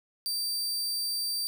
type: tone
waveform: sawtooth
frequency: 4668 Hz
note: D8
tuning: 11 cents flat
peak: -26 dBFS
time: 0.26-1.47 s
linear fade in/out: 0 ms
effects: none